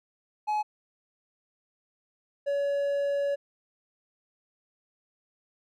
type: tone pair in turn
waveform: triangle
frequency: 847 / 565.3 Hz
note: G#5 / C#5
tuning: +34 / +34 cents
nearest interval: perfect fifth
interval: 700 cents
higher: first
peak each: -23 dBFS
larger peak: neither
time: 0.47-0.63 / 2.46-3.36 s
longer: second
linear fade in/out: 20 ms
effects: none